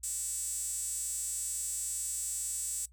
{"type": "tone with high-pass filter", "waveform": "sawtooth", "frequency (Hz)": 377.8, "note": "F#4", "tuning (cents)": 36, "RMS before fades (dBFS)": -36, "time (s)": [0.03, 2.86], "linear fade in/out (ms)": 10, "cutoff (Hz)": 8000, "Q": 7.3, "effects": ["noise-tail reverb RT60 0.1 s tail -19 dB re dry", "added 60 Hz sine -56 dBFS peak until 2.92 s"]}